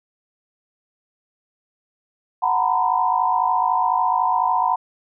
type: tone cluster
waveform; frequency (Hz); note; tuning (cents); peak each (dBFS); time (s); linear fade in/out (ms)
sine; 739 / 908 / 962 / 1012; F#5 / A#5 / B5 / B5; -2 / -46 / -46 / +42; -22; 2.42-4.76; 10
effects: none